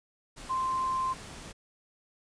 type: tone in noise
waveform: sine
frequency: 1044 Hz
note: C6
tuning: 4 cents flat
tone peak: -27 dBFS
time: 0.49-1.14 s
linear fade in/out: 20 ms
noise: pink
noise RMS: -45 dBFS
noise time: 0.36-1.53 s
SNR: +15 dB
effects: resampled to 22050 Hz